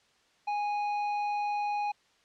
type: tone with tanh clipping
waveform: triangle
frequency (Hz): 827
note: G#5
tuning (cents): -8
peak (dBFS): -30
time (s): 0.47-1.92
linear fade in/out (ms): 10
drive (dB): 13
effects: white hiss -66 dBFS RMS until 2.24 s + low-pass 5000 Hz 12 dB/octave